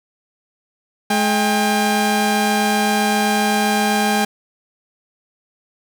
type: tone pair together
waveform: sawtooth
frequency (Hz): 212.3 / 801.5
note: G#3 / G5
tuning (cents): +38 / +38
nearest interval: octave + major seventh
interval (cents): 2300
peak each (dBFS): -14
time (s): 1.1-4.25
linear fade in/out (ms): 5
effects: none